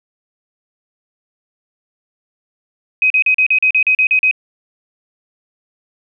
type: tone bursts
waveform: sine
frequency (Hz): 2522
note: D#7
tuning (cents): +23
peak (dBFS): -9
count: 11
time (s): 3.02-4.312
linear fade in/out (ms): 2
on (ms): 82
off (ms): 39
effects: none